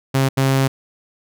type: tone bursts at uneven times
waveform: sawtooth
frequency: 134.5 Hz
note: C3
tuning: 48 cents sharp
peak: -10 dBFS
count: 2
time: 0.14-0.29 / 0.37-0.68 s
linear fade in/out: 10 ms
effects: none